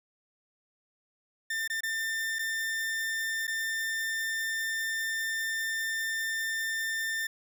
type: tone with dropouts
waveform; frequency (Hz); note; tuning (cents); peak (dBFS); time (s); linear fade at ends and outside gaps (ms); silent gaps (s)
40% pulse; 1795; A6; +34; -29; 1.5-7.27; 5; 1.677-1.699 / 1.807-1.833 / 2.387-2.391 / 3.47-3.477
effects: none